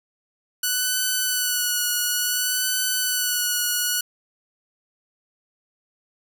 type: tone with vibrato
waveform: 5% pulse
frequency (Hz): 1480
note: F#6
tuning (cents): 0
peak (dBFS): -10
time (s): 0.63-4.01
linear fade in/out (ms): 5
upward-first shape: sine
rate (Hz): 0.57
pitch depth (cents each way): 28
effects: none